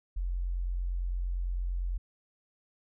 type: tone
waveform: sine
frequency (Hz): 44.41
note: F1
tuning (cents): +30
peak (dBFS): -29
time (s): 0.16-1.98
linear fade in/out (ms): 10
effects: none